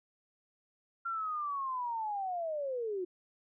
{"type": "linear sweep", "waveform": "sine", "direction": "down", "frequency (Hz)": [1381, 349.2], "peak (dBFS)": -33, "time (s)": [1.05, 3.05], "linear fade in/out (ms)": 10, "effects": []}